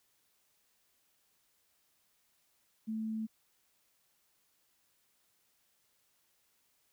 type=tone; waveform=sine; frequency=220 Hz; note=A3; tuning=in tune; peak=-34 dBFS; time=2.87-3.27 s; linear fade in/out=20 ms; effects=white hiss -74 dBFS RMS until 6.92 s